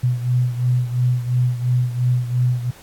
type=beating tone pair; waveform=sine; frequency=123.47 / 126.37 Hz; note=B2 / B2; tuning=0 / +40 cents; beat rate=2.9 Hz; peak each=-17 / -22 dBFS; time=0.03-2.71 s; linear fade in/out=10 ms; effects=pink hiss -46 dBFS RMS until 2.82 s + AAC 64 kbps